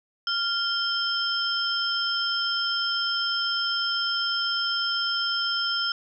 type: tone cluster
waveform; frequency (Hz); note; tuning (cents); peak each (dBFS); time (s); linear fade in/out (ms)
sine; 1394 / 3154 / 5240; F6 / G7 / E8; -4 / +10 / -11; -28; 0.27-5.92; 2
effects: none